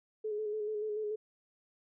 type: tone with vibrato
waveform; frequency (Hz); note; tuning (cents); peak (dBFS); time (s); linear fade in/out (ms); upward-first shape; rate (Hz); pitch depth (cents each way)
sine; 425.3; G#4; +41; -33; 0.24-1.16; 10; square; 6.9; 29
effects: none